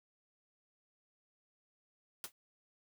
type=noise with exponential decay; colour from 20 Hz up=white; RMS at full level=-38 dBFS; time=2.24-2.32 s; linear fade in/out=1 ms; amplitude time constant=17 ms; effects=none